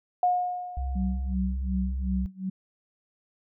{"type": "tone with exponential decay", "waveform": "sine", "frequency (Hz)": 720, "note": "F#5", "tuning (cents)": -47, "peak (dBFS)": -18, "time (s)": [0.23, 1.34], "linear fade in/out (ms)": 2, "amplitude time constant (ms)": 240}
{"type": "tone with vibrato", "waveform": "sine", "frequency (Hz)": 65.41, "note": "C2", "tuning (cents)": 0, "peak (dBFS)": -27, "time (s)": [0.77, 2.26], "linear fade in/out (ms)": 0, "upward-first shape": "triangle", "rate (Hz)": 2.6, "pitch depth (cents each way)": 20}
{"type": "tone with tremolo", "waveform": "sine", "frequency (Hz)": 188.9, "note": "F#3", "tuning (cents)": 36, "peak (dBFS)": -25, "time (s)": [0.95, 2.5], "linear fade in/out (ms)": 10, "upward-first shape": "sine", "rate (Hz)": 2.7, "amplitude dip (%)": 95}
{"effects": []}